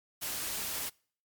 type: noise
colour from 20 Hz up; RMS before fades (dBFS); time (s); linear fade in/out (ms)
white; -36; 0.21-0.9; 20
effects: noise-tail reverb RT60 0.5 s tail -26 dB re dry + MP3 96 kbps